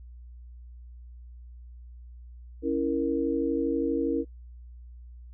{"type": "chord", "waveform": "sine", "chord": "A# diminished", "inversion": "first", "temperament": "equal", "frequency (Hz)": [277.2, 329.6, 466.2], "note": ["C#4", "E4", "A#4"], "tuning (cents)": [0, 0, 0], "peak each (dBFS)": -28, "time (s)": [2.62, 4.25], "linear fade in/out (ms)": 50, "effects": ["noise-tail reverb RT60 0.1 s tail -19 dB re dry", "added 60 Hz sine -43 dBFS peak until 5.33 s"]}